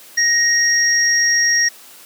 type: tone pair together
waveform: sine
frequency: 1873 / 5613 Hz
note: A#6 / F8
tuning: +8 / +8 cents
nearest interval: octave + perfect fifth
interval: 1900 cents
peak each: -15 dBFS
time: 0.17-1.69 s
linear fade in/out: 10 ms
effects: white hiss -42 dBFS RMS until 2.05 s + high-pass 200 Hz 12 dB/octave